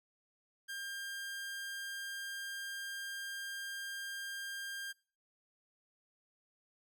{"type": "tone", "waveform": "sawtooth", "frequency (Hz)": 1600, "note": "G6", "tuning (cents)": 35, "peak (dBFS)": -37, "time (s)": [0.68, 4.93], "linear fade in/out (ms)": 20, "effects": ["noise-tail reverb RT60 0.4 s tail -23 dB re dry"]}